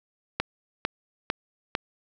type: click train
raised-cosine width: 0.3 ms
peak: -8 dBFS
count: 4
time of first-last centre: 0.4-1.751 s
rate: 2.22 Hz
effects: none